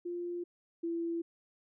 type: tone pair in turn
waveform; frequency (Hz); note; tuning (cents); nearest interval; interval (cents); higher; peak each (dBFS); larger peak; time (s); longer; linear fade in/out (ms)
sine; 349.2 / 336; F4 / E4; 0 / +33; minor second; 67; first; -35 / -32; second; 0.05-0.44 / 0.83-1.22; neither; 10
effects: none